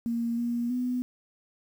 sine tone with pitch steps, 233.4 / 237.7 / 249 Hz, A#3 / A#3 / B3, +2 / +34 / +14 cents, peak -26 dBFS, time 0.06-1.02 s, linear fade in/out 0 ms, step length 320 ms, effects 9-bit

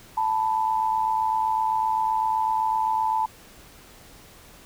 sine tone pair together, 880 / 987.8 Hz, A5 / B5, 0 / 0 cents, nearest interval major second, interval 200 cents, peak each -22 / -26 dBFS, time 0.17-3.26 s, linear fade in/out 5 ms, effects pink hiss -49 dBFS RMS until 4.65 s

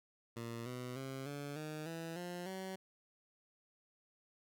15% pulse tone with pitch steps, 116.54 / 124.9 / 133.87 / 143.48 / 153.78 / 164.81 / 176.64 / 189.32 Hz, A#2 / B2 / C3 / D3 / D#3 / E3 / F3 / F#3, 0 / +20 / +40 / -40 / -20 / 0 / +20 / +40 cents, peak -36 dBFS, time 0.36-2.76 s, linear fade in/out 10 ms, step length 300 ms, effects none

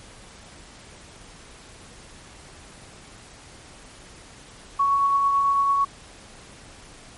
sine tone with tremolo, 1114 Hz, C#6, 8 cents sharp, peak -16 dBFS, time 4.79-5.85 s, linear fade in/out 10 ms, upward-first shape triangle, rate 9 Hz, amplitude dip 30%, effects pink hiss -46 dBFS RMS until 7.17 s + MP3 48 kbps

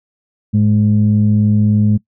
sine tone pair together, 106.68 / 210 Hz, G#2 / G#3, +47 / +19 cents, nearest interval octave, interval 1172 cents, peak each -11 dBFS, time 0.53-1.98 s, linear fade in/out 20 ms, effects noise-tail reverb RT60 0.1 s tail -21 dB re dry + tanh soft clip ceiling -3 dBFS

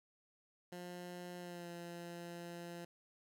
15% pulse tone with pitch glide, 177.4 to 172.25 Hz, F3 to F3, +27 to -24 cents, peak -40 dBFS, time 0.72-2.85 s, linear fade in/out 5 ms, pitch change -51 cents, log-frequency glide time 1.39-1.69 s, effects none

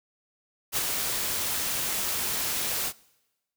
white noise with ADSR envelope, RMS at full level -25 dBFS, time 0.72-2.93 s, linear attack 49 ms, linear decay 30 ms, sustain -4 dB, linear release 56 ms, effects noise-tail reverb RT60 1.0 s tail -23 dB re dry

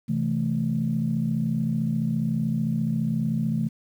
sine chord, A minor, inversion first, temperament equal, 130.81 / 164.81 / 220 Hz, C3 / E3 / A3, 0 / 0 / 0 cents, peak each -28 / -26 / -25 dBFS, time 0.08-3.69 s, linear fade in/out 20 ms, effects tanh soft clip ceiling -13 dBFS + 9-bit

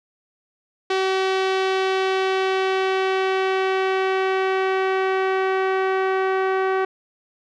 sawtooth tone with low-pass filter sweep, 380.4 Hz, F#4, 48 cents sharp, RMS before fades -21 dBFS, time 0.9-6.85 s, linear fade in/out 5 ms, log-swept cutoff 4000 to 1700 Hz, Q 1.2, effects none

